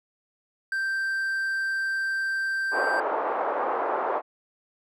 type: tone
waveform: triangle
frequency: 1568 Hz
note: G6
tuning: in tune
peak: -23 dBFS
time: 0.72-3 s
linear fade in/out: 2 ms
type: band-pass noise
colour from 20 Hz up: white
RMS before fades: -27 dBFS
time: 2.71-4.22 s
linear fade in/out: 50 ms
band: 400 to 1100 Hz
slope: 24 dB/octave
effects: none